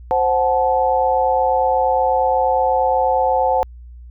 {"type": "chord", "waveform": "sine", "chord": "F# diminished", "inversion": "second", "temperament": "equal with one note detuned", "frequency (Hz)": [523.3, 740, 868.4], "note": ["C5", "F#5", "A5"], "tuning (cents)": [0, 0, -23], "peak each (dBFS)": -18, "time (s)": [0.11, 3.63], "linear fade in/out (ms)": 0, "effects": ["added 60 Hz sine -35 dBFS peak until 4.1 s"]}